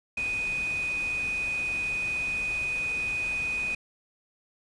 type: tone in noise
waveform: sine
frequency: 2489 Hz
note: D#7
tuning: in tune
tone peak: -27 dBFS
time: 0.17-3.75 s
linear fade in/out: 5 ms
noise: pink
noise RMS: -42 dBFS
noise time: 0.17-3.75 s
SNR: +12 dB
effects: resampled to 22050 Hz